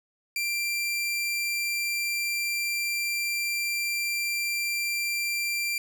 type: tone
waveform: sawtooth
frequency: 2365 Hz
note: D7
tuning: 12 cents sharp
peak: -23 dBFS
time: 0.36-5.78 s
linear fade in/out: 2 ms
effects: none